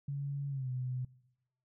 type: tone with pitch glide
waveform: sine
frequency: 140.9 to 126.99 Hz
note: C#3 to B2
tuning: +29 to +49 cents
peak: -34 dBFS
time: 0.08-1.05 s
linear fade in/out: 5 ms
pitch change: -180 cents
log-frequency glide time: 0.49-0.69 s
effects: noise-tail reverb RT60 0.9 s tail -22 dB re dry